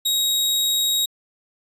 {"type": "tone", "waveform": "sawtooth", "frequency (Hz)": 3793, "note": "A#7", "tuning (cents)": 29, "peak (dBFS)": -15, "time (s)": [0.05, 1.06], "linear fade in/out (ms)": 10, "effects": ["resampled to 32000 Hz"]}